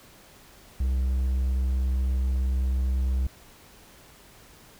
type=tone; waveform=triangle; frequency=64.6 Hz; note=C2; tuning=21 cents flat; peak=-20 dBFS; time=0.8-3.27 s; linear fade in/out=5 ms; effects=pink hiss -52 dBFS RMS until 4.79 s